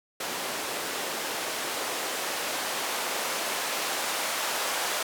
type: noise with band-pass filter sweep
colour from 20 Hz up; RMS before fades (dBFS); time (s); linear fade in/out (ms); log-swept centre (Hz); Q
blue; -31; 0.2-5.03; 5; 390 to 660; 0.83
effects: none